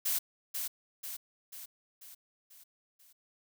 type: noise with echo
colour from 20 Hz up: blue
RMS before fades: -31 dBFS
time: 0.05-0.19 s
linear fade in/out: 10 ms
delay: 490 ms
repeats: 6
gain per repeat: -5 dB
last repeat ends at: 3.13 s
effects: none